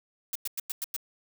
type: noise bursts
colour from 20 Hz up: blue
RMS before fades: -32 dBFS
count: 6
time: 0.33-0.964 s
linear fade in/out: 2 ms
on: 24 ms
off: 98 ms
effects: none